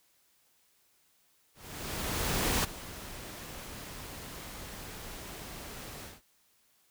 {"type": "noise with ADSR envelope", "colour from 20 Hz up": "pink", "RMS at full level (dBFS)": -28, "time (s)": [1.54, 6.22], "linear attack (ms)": 1100, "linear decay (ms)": 12, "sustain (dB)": -16, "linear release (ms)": 190, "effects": ["white hiss -69 dBFS RMS until 6.9 s"]}